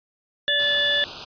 harmonic tone, 579 Hz, D5, 25 cents flat, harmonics 1 / 3 / 5 / 6, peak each -29 / -23 / -30 / -21 dBFS, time 0.48-1.04 s, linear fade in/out 0 ms
white band-stop noise, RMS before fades -32 dBFS, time 0.59-1.25 s, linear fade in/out 10 ms, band 1500 to 2500 Hz, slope 96 dB/octave
effects resampled to 11025 Hz

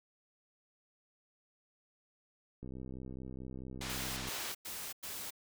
click train, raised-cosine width 3 ms, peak -33 dBFS, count 108, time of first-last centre 2.63-4.286 s, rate 64.6 Hz
white band-pass noise, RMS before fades -43 dBFS, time 3.81-4.52 s, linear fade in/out 2 ms, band 340 to 5100 Hz, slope 12 dB/octave
white noise bursts, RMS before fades -43 dBFS, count 4, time 3.89-5.307 s, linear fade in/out 10 ms, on 280 ms, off 99 ms
effects none

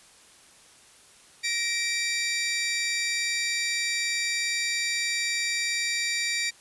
20% pulse tone pair together, 1881.6 / 2332 Hz, A#6 / D7, +16 / -13 cents, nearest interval major third, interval 371 cents, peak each -25 / -22 dBFS, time 1.43-6.51 s, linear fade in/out 20 ms, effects white hiss -54 dBFS RMS until 6.6 s + resampled to 24000 Hz

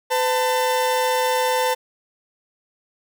40% pulse tone pair together, 507 / 890.9 Hz, B4 / A5, +45 / +21 cents, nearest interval minor seventh, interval 976 cents, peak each -20 dBFS, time 0.1-1.75 s, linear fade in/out 20 ms, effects none

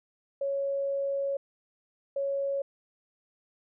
sine tone bursts at uneven times, 554.4 Hz, C#5, in tune, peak -27 dBFS, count 2, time 0.41-1.37 / 2.16-2.62 s, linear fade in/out 5 ms, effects none

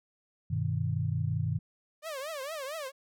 sine chord, G augmented, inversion none, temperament equal, 98 / 123.47 / 155.56 Hz, G2 / B2 / D#3, 0 / 0 / 0 cents, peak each -32 dBFS, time 0.5-1.59 s, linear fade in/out 10 ms
sawtooth tone with vibrato, 584 Hz, D5, 10 cents flat, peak -32 dBFS, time 2.02-2.92 s, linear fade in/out 50 ms, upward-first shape triangle, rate 4.4 Hz, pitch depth 230 cents each way
effects none

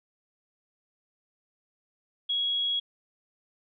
sine tone, 3322 Hz, G#7, in tune, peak -25 dBFS, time 2.29-2.8 s, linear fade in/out 10 ms, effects none

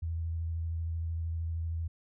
sine tone with vibrato, 82.41 Hz, E2, in tune, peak -31 dBFS, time 0.02-1.88 s, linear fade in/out 10 ms, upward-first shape square, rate 13 Hz, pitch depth 16 cents each way, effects none

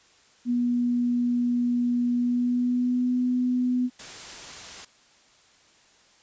sine tone with pitch glide, 242.6 to 249.4 Hz, B3 to B3, -31 to +17 cents, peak -21 dBFS, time 0.45-3.9 s, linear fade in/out 50 ms, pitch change +48 cents, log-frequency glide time 2.14-3.14 s
white noise, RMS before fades -40 dBFS, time 3.99-4.85 s, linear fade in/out 5 ms
effects white hiss -58 dBFS RMS until 6.22 s + resampled to 16000 Hz

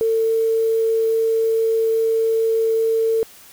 sine tone with quantisation, 449.4 Hz, A4, 37 cents sharp, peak -15 dBFS, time 0.01-3.23 s, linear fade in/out 0 ms, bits 7, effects white hiss -45 dBFS RMS until 3.52 s

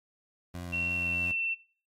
20% pulse tone with vibrato, 87.31 Hz, F2, in tune, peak -32 dBFS, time 0.54-1.32 s, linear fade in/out 5 ms, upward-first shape triangle, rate 3.1 Hz, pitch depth 20 cents each way
sine tone with pitch glide, 2723 to 2692 Hz, F7 to E7, -44 to +36 cents, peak -28 dBFS, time 0.72-1.55 s, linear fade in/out 20 ms, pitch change -20 cents, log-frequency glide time 0.91-1.3 s
effects noise-tail reverb RT60 0.4 s tail -19 dB re dry + MP3 64 kbps

